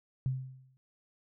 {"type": "tone with exponential decay", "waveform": "sine", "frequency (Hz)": 130.6, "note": "C3", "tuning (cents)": -3, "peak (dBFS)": -26, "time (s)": [0.26, 0.77], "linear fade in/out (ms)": 0, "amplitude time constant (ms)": 110, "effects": []}